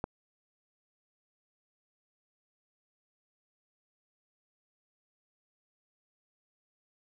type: click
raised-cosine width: 1 ms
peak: -19 dBFS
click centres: 0.041 s
effects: none